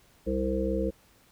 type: harmonic tone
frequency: 65.41 Hz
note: C2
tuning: in tune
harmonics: 1 / 3 / 5 / 7 / 8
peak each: -32 / -32 / -32 / -32 / -32 dBFS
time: 0.26-0.91 s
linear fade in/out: 20 ms
effects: pink hiss -61 dBFS RMS until 1.31 s